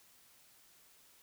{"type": "silence", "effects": ["white hiss -64 dBFS RMS until 1.22 s"]}